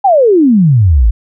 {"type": "exponential sweep", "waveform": "sine", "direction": "down", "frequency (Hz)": [830.6, 49], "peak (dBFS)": -4, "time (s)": [0.04, 1.11], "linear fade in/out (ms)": 10, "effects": []}